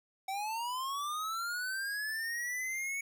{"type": "linear sweep", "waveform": "square", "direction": "up", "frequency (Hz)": [757, 2233], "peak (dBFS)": -35, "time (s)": [0.28, 3.01], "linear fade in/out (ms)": 5, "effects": []}